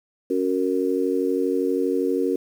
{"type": "chord", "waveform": "sine", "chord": "F# major", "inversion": "second", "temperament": "just", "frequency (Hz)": [277.5, 370, 462.5], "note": ["C#4", "F#4", "A#4"], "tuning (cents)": [2, 0, -14], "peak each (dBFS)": -24, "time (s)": [0.3, 2.36], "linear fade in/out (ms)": 5, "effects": ["8-bit"]}